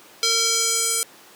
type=tone with band-pass filter sweep; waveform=square; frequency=456.6 Hz; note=A#4; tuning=36 cents flat; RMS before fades=-21 dBFS; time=0.23-1.03 s; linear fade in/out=0 ms; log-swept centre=5000 to 9000 Hz; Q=2; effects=pink hiss -47 dBFS RMS until 1.35 s + high-pass 300 Hz 12 dB/octave